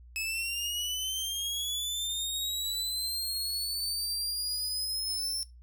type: linear sweep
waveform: sawtooth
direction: up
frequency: 2579 to 5380 Hz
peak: -28 dBFS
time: 0.16-5.43 s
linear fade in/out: 0 ms
effects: noise-tail reverb RT60 0.2 s tail -18 dB re dry + added 60 Hz sine -49 dBFS peak until 5.62 s